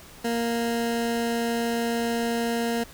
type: tone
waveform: 20% pulse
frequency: 233.1 Hz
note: A#3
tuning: in tune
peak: -19 dBFS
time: 0.24-2.84 s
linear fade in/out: 10 ms
effects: pink hiss -47 dBFS RMS until 2.93 s